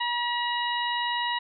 harmonic tone, 960 Hz, B5, 49 cents flat, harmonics 1 / 2 / 3 / 4, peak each -28 / -31 / -33 / -34 dBFS, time 0-1.39 s, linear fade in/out 10 ms, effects none

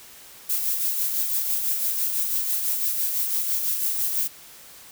violet noise with tremolo, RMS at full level -23 dBFS, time 0.49-4.28 s, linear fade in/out 10 ms, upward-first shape sine, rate 6 Hz, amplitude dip 40%, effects white hiss -46 dBFS RMS until 4.91 s

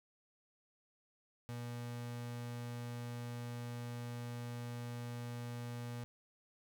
35% pulse tone, 120 Hz, B2, 49 cents flat, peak -40 dBFS, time 1.49-6.04 s, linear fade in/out 0 ms, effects none

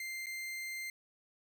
40% pulse tone with dropouts, 2093 Hz, C7, in tune, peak -38 dBFS, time 0-0.9 s, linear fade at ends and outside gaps 2 ms, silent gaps 0.26-0.267 s, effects none

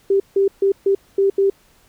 sine tone bursts at uneven times, 392.8 Hz, G4, 4 cents sharp, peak -12 dBFS, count 6, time 0.1-0.2 / 0.36-0.48 / 0.62-0.72 / 0.86-0.95 / 1.18-1.3 / 1.38-1.5 s, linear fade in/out 5 ms, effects pink hiss -55 dBFS RMS until 1.88 s

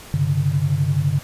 sine tone cluster, 97.6 / 135 / 146.8 Hz, G2 / C#3 / D3, -7 / -45 / 0 cents, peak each -24 / -21 / -19 dBFS, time 0.14-1.19 s, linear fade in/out 0 ms, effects pink hiss -40 dBFS RMS until 1.23 s + resampled to 32000 Hz

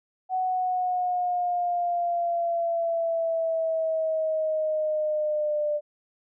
sine exponential sweep, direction down, 747 to 593 Hz, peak -23 dBFS, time 0.29-5.81 s, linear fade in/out 50 ms, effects none

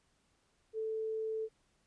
sine tone, 440.3 Hz, A4, 1 cent sharp, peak -34 dBFS, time 0.73-1.49 s, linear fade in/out 50 ms, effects pink hiss -74 dBFS RMS until 1.86 s + resampled to 22050 Hz

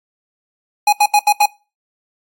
square tone bursts, 830.6 Hz, G#5, in tune, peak -9 dBFS, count 5, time 0.87-1.459 s, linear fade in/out 5 ms, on 57 ms, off 76 ms, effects noise-tail reverb RT60 0.3 s tail -22 dB re dry + AAC 48 kbps

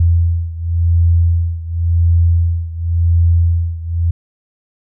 sine beating tone pair, 84.3 / 85.22 Hz, E2 / F2, +39 / -42 cents, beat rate 0.92 Hz, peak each -12 / -15 dBFS, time 0-4.11 s, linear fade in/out 5 ms, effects none

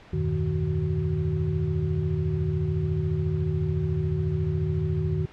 sine tone cluster, 80.9 / 94.9 / 120.7 / 155.5 / 373.1 Hz, E2 / F#2 / B2 / D#3 / F#4, -32 / +44 / -39 / -1 / +14 cents, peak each -31 / -29 / -34 / -26 / -33 dBFS, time 0.13-5.26 s, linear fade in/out 5 ms, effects pink hiss -49 dBFS RMS until 5.32 s + low-pass 3000 Hz 12 dB/octave

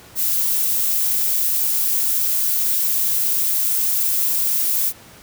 violet noise, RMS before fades -19 dBFS, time 0.15-4.93 s, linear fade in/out 50 ms, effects pink hiss -44 dBFS RMS until 5.22 s + high-pass 60 Hz 12 dB/octave

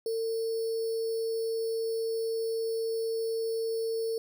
sine tone with sample-and-hold, 451.9 Hz, A4, 46 cents sharp, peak -28 dBFS, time 0.06-4.18 s, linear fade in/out 2 ms, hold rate 4900 Hz, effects none

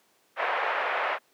pink band-pass noise, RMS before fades -28 dBFS, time 0.36-1.19 s, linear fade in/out 50 ms, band 570 to 2300 Hz, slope 24 dB/octave, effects pink hiss -65 dBFS RMS until 1.33 s + high-pass 300 Hz 12 dB/octave

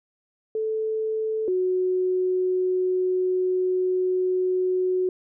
sine tone pair in turn, 438.1 / 368.4 Hz, A4 / F#4, -7 / -7 cents, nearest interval minor third, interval 300 cents, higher first, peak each -23 / -20 dBFS, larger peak second, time 0.55-1.48 / 1.48-5.09 s, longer second, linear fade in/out 2 ms, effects none

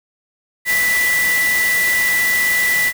sine tone in noise, 1974 Hz, B6, 1 cent flat, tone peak -14 dBFS, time 0.65-2.93 s, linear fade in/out 50 ms, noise white, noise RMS -23 dBFS, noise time 0.65-2.93 s, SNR +6 dB, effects none

